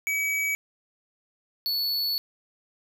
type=tone pair in turn; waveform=square; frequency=2278 / 4429 Hz; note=C#7 / C#8; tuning=+47 / -2 cents; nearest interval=octave; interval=1151 cents; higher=second; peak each=-25 dBFS; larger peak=neither; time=0.07-0.55 / 1.66-2.18 s; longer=second; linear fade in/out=0 ms; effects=none